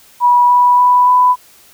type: tone with pitch steps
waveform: sine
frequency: 974 / 981.3 / 988.7 / 996.2 Hz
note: B5 / B5 / B5 / B5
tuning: -24 / -11 / +2 / +15 cents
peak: -6 dBFS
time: 0.2-1.36 s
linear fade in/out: 50 ms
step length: 290 ms
effects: white hiss -45 dBFS RMS until 1.73 s